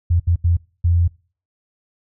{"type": "tone bursts at uneven times", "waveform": "sine", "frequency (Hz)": 86, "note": "F2", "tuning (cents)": -26, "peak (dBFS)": -12, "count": 4, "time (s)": [[0.1, 0.2], [0.27, 0.36], [0.44, 0.57], [0.84, 1.08]], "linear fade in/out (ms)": 10, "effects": ["noise-tail reverb RT60 0.4 s tail -24 dB re dry"]}